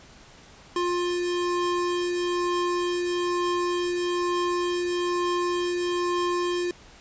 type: tone pair together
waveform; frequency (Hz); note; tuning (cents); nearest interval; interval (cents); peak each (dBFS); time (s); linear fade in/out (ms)
square; 352.7 / 1057; F4 / C6; +17 / +17; octave + perfect fifth; 1900; -25 / -33; 0.76-6.71; 2
effects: pink hiss -50 dBFS RMS until 7 s + resampled to 16000 Hz